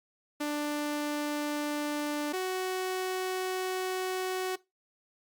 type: tone pair in turn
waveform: sawtooth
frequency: 295.3 / 372.1 Hz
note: D4 / F#4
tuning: +10 / +10 cents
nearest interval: major third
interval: 400 cents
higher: second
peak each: -26 dBFS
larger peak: neither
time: 0.4-2.33 / 2.33-4.56 s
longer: second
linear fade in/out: 10 ms
effects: noise-tail reverb RT60 0.2 s tail -19 dB re dry + Opus 48 kbps